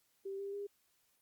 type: tone with pitch steps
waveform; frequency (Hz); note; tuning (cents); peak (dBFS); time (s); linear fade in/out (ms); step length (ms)
sine; 390.7 / 397.5 / 404.5; G4 / G4 / G#4; -6 / +24 / -46; -39; 0.25-0.67; 10; 140
effects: white hiss -75 dBFS RMS until 1.21 s + Opus 48 kbps